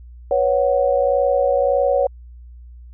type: chord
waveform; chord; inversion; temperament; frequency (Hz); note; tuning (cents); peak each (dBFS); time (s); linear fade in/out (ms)
sine; B suspended second; none; just; 493.9 / 555.6 / 740.8; B4 / C#5 / F#5; 0 / +4 / +2; -20 / -16 / -22; 0.31-2.07; 2
effects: added 60 Hz sine -37 dBFS peak until 2.93 s